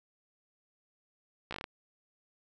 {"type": "slowing click train", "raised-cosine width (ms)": 0.3, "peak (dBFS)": -22, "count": 7, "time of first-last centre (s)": [1.51, 1.641], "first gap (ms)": 15, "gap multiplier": 1.15, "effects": []}